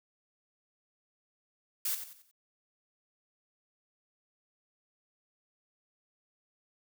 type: noise with echo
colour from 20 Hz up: blue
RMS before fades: -32 dBFS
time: 1.85-1.95 s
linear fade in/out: 5 ms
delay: 91 ms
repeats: 4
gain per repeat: -9 dB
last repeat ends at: 2.314 s
effects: none